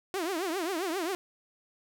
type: tone with vibrato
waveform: sawtooth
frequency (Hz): 353.8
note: F4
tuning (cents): +23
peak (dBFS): -26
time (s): 0.14-1.15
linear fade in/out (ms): 0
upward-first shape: triangle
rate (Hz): 7.5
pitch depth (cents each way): 250
effects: none